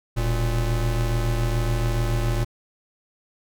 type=tone pair together; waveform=square; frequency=41.2 / 116.54 Hz; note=E1 / A#2; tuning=0 / 0 cents; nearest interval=octave + tritone; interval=1800 cents; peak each=-24 dBFS; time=0.16-2.45 s; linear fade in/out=20 ms; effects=none